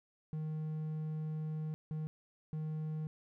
triangle tone bursts at uneven times, 155.56 Hz, D#3, in tune, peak -34 dBFS, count 3, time 0.33-1.74 / 1.91-2.07 / 2.53-3.07 s, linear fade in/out 0 ms, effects none

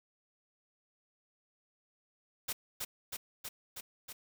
white noise with echo, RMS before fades -36 dBFS, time 2.48-2.53 s, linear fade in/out 10 ms, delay 320 ms, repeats 5, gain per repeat -2 dB, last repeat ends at 4.13 s, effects none

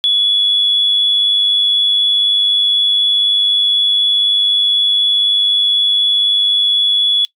sine tone with amplitude modulation, 3399 Hz, G#7, 39 cents sharp, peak -7 dBFS, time 0.04-7.25 s, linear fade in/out 0 ms, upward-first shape sine, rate 100 Hz, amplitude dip 55%, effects noise-tail reverb RT60 0.1 s tail -21 dB re dry + tanh soft clip ceiling -3 dBFS

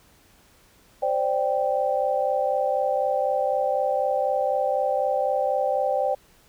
sine chord, C suspended second, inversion none, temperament equal, 523.3 / 587.3 / 784 Hz, C5 / D5 / G5, 0 / 0 / 0 cents, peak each -25 dBFS, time 1.02-6.15 s, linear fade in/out 10 ms, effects pink hiss -57 dBFS RMS until 6.48 s

